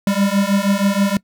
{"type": "beating tone pair", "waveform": "square", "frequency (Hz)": [196, 202.3], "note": ["G3", "G#3"], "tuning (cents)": [0, -45], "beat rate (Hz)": 6.3, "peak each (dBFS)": -18, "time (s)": [0.07, 1.17], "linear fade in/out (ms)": 2, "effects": ["noise-tail reverb RT60 0.1 s tail -22 dB re dry"]}